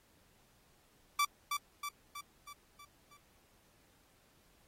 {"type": "tone with echo", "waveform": "sawtooth", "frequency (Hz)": 1162, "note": "D6", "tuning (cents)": -19, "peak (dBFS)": -24, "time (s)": [1.19, 1.25], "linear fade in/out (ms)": 5, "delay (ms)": 320, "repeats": 6, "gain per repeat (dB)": -5, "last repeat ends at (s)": 3.17, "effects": ["pink hiss -69 dBFS RMS until 4.67 s", "AAC 48 kbps"]}